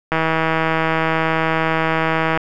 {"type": "click train", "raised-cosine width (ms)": 0.5, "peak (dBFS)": -3, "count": 364, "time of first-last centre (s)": [0.12, 2.375], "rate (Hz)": 161, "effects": []}